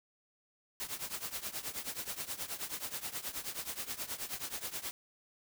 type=noise with tremolo; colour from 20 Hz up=white; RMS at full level=-37 dBFS; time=0.8-4.91 s; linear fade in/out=0 ms; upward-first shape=triangle; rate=9.4 Hz; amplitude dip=90%; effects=none